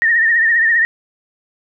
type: tone with vibrato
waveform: sine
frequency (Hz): 1834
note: A#6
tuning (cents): -29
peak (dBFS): -10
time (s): 0.02-0.85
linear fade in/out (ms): 0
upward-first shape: sine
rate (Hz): 15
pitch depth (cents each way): 62
effects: none